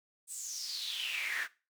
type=noise with high-pass filter sweep; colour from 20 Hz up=brown; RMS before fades=-38 dBFS; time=0.27-1.48 s; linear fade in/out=50 ms; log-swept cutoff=8600 to 1600 Hz; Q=6.9; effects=noise-tail reverb RT60 0.3 s tail -18 dB re dry